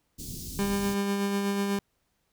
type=band-stop noise; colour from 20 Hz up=pink; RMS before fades=-38 dBFS; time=0.18-0.95 s; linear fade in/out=20 ms; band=300 to 4500 Hz; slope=24 dB/octave
type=tone with tremolo; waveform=30% pulse; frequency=200 Hz; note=G3; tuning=35 cents sharp; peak=-22 dBFS; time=0.59-1.79 s; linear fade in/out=0 ms; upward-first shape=sine; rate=8.1 Hz; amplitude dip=30%
effects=pink hiss -74 dBFS RMS until 2.32 s